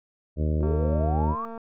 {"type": "harmonic tone", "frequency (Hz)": 77, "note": "D#2", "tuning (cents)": -17, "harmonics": [1, 2, 3, 4, 5, 6, 7, 8], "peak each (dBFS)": [-23, -29, -33, -35, -37, -39, -40, -41], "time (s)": [0.36, 1.36], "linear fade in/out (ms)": 50}
{"type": "exponential sweep", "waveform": "sine", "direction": "up", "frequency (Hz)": [361.6, 1179], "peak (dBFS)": -28, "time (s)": [0.61, 1.45], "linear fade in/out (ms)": 0}
{"type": "click train", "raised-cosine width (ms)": 1, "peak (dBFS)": -26, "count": 217, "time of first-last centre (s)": [0.63, 1.577], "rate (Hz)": 228}
{"effects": []}